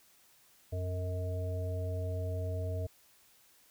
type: harmonic tone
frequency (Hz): 91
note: F#2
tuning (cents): -28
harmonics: 1 / 3 / 5 / 7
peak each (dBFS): -33 / -49 / -44 / -42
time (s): 0.72-2.87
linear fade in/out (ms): 10
effects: white hiss -64 dBFS RMS until 3.7 s